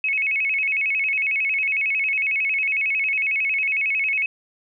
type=tone with vibrato; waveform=sine; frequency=2372 Hz; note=D7; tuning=17 cents sharp; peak=-19 dBFS; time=0.04-4.26 s; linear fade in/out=2 ms; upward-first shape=square; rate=11 Hz; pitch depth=130 cents each way; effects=none